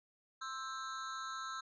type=tone with amplitude modulation; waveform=square; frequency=1318.5 Hz; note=E6; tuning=in tune; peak=-37 dBFS; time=0.41-1.61 s; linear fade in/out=10 ms; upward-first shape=sine; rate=265 Hz; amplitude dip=100%; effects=resampled to 16000 Hz